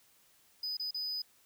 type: tone with dropouts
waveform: triangle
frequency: 4990 Hz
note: D#8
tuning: 4 cents sharp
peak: -33 dBFS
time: 0.63-1.22 s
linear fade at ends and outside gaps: 5 ms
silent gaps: 0.77-0.796 / 0.909-0.944 s
effects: white hiss -66 dBFS RMS until 1.45 s